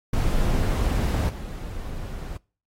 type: noise with level steps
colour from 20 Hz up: brown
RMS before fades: -22 / -33 dBFS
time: 0.13-2.37 s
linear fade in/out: 5 ms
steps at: 1.29 s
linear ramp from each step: 2 ms
effects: noise-tail reverb RT60 0.4 s tail -25 dB re dry + AAC 48 kbps